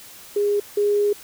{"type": "tone pair in turn", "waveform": "sine", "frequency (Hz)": [410.1, 411.5], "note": ["G#4", "G#4"], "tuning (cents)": [-22, -16], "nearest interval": "unison", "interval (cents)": 6, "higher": "second", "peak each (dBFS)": [-17, -16], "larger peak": "second", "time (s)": [[0.36, 0.6], [0.77, 1.13]], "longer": "second", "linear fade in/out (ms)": 5, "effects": ["white hiss -43 dBFS RMS until 1.23 s"]}